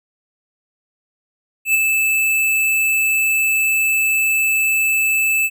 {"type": "tone with ADSR envelope", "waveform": "square", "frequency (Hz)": 2627, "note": "E7", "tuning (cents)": -7, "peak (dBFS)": -11, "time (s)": [1.65, 5.5], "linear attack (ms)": 96, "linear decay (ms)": 12, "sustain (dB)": -4, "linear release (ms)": 47, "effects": []}